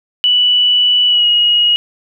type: tone with pitch glide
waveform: sine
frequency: 2960 to 2891 Hz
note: F#7 to F#7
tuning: 0 to -41 cents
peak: -8 dBFS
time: 0.24-1.76 s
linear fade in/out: 0 ms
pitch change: -41 cents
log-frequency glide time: 1.07-1.26 s
effects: none